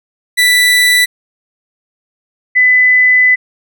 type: tone pair in turn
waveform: 30% pulse / sine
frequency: 1975.5 / 2004 Hz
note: B6 / B6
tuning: 0 / +25 cents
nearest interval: unison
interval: 25 cents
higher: second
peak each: -4 / -5 dBFS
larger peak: first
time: 0.37-1.06 / 2.55-3.36 s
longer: second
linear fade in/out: 20 ms
effects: none